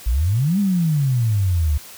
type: exponential two-way sweep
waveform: sine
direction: up then down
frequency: 52.3 to 207.7 to 70.7 Hz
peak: -15 dBFS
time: 0.06-1.78 s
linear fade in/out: 10 ms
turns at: 0.59 s
effects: white hiss -40 dBFS RMS until 1.97 s